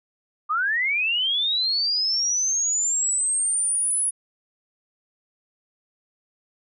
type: linear sweep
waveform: sine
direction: up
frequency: 1174.7 to 10400 Hz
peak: -20 dBFS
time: 0.49-4.11 s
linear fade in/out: 20 ms
effects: none